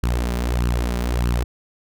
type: tone with flanger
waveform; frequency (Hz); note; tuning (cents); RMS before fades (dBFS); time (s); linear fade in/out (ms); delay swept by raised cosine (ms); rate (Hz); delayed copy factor
sawtooth; 59.9; A#1; +48; -21; 0.03-1.44; 5; 0.68 to 5.08; 1.6; +0.6
effects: none